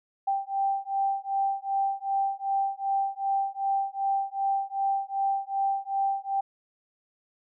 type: beating tone pair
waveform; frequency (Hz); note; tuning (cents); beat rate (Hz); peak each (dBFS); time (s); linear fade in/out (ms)
sine; 784 / 786.6; G5 / G5; 0 / +6; 2.6; -28; 0.27-6.41; 10
effects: none